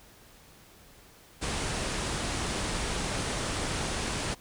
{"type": "low-pass noise", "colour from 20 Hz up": "pink", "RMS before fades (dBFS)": -32, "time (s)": [1.41, 4.35], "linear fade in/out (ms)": 20, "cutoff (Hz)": 10000, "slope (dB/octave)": 96, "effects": ["pink hiss -55 dBFS RMS until 4.4 s"]}